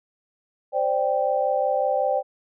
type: chord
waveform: sine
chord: C suspended second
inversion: none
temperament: just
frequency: 523.3 / 588.7 / 784.9 Hz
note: C5 / D5 / G5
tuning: 0 / +4 / +2 cents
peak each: -24 dBFS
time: 0.72-2.23 s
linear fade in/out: 50 ms
effects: none